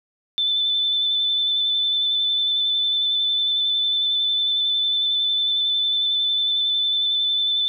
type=tone with vibrato; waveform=sine; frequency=3520 Hz; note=A7; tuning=in tune; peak=-18 dBFS; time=0.38-7.68 s; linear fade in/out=0 ms; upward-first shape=square; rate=11 Hz; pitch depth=13 cents each way; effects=none